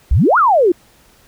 sine exponential two-way sweep, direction up then down, 50.5 to 1460 to 326.2 Hz, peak -8 dBFS, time 0.11-0.72 s, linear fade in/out 5 ms, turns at 0.38 s, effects pink hiss -50 dBFS RMS until 1.27 s

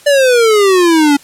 square exponential sweep, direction down, 588 to 280 Hz, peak -7 dBFS, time 0.06-1.17 s, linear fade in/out 10 ms, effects white hiss -41 dBFS RMS until 1.23 s + low-pass 11000 Hz 12 dB/octave

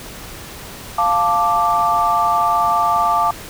sine chord, D minor, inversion first, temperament equal, 698.5 / 880 / 1174.7 Hz, F5 / A5 / D6, 0 / 0 / 0 cents, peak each -19 / -18 / -16 dBFS, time 0.98-3.31 s, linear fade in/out 5 ms, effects pink hiss -34 dBFS RMS until 3.49 s

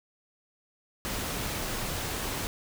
pink noise, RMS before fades -33 dBFS, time 1.05-2.47 s, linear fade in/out 0 ms, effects none

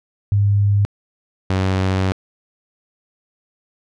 sine / sawtooth tone pair in turn, 101.4 / 94.52 Hz, G#2 / F#2, -41 / +37 cents, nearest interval minor second, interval 122 cents, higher first, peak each -12 dBFS, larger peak neither, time 0.32-0.85 / 1.5-2.12 s, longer second, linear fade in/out 0 ms, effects low-pass 5000 Hz 12 dB/octave

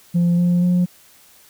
sine tone with pitch steps, 173.2 / 175.82 / 178.48 Hz, F3 / F3 / F3, -14 / +12 / +38 cents, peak -11 dBFS, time 0.14-0.86 s, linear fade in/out 20 ms, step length 240 ms, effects tanh soft clip ceiling -12 dBFS + white hiss -50 dBFS RMS until 1.49 s

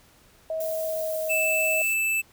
sine tone with pitch glide, 639 to 632.4 Hz, D#5 to D#5, +46 to +28 cents, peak -26 dBFS, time 0.5-1.82 s, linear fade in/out 2 ms, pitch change -18 cents, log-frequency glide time 0.83-1.17 s
violet noise, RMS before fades -37 dBFS, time 0.6-1.94 s, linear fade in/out 5 ms
square tone, 2637 Hz, E7, in tune, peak -23 dBFS, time 1.29-2.22 s, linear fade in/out 20 ms
effects pink hiss -57 dBFS RMS until 2.32 s

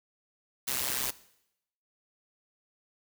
white noise with amplitude modulation, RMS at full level -28 dBFS, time 0.67-1.11 s, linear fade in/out 10 ms, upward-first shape sine, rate 130 Hz, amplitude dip 85%, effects noise-tail reverb RT60 0.8 s tail -19 dB re dry

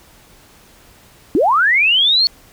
sine linear sweep, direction up, 255.7 to 4435 Hz, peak -10 dBFS, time 1.35-2.27 s, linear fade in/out 0 ms, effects pink hiss -47 dBFS RMS until 2.52 s

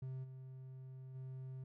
triangle tone with level steps, 130.81 Hz, C3, in tune, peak -40 / -47 / -43 dBFS, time 0.02-1.64 s, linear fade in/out 5 ms, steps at 0.23 / 1.14 s, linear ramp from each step 20 ms, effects none

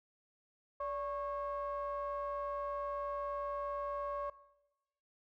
triangle ring-modulated tone, 261.6 Hz, C4, in tune, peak -31 dBFS, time 0.8-4.3 s, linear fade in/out 5 ms, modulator 839 Hz, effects noise-tail reverb RT60 1.0 s tail -20 dB re dry

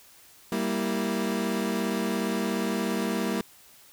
30% pulse chord, E diminished, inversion first, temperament equal, 196 / 233.1 / 329.6 Hz, G3 / Bb3 / E4, 0 / 0 / 0 cents, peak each -27 / -27 / -30 dBFS, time 0.52-3.41 s, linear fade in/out 2 ms, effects white hiss -54 dBFS RMS until 3.92 s

